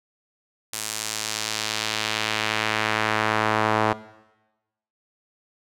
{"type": "tone with band-pass filter sweep", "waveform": "sawtooth", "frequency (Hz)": 108.7, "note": "A2", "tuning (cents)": -21, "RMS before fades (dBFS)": -25, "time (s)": [0.73, 3.93], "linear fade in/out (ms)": 5, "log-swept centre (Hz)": [8900, 950], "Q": 1, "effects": ["noise-tail reverb RT60 1.0 s tail -17 dB re dry"]}